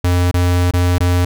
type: tone with dropouts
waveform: square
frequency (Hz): 88.8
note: F2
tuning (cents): +29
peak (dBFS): -12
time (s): 0.04-1.25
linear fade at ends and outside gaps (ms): 5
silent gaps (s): 0.313-0.34 / 0.711-0.736 / 0.983-1.004
effects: none